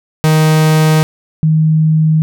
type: tone pair in turn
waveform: 45% pulse / sine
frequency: 156.3 / 157.14 Hz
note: D#3 / D#3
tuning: +8 / +17 cents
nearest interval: unison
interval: 9 cents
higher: second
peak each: -7 dBFS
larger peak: neither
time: 0.24-1.03 / 1.43-2.22 s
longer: neither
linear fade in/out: 0 ms
effects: none